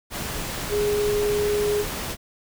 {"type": "tone in noise", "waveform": "sine", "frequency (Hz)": 415.3, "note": "G#4", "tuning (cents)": 0, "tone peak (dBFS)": -20, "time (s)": [0.69, 1.85], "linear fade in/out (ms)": 50, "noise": "pink", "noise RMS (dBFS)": -30, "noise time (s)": [0.1, 2.17], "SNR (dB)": 7, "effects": []}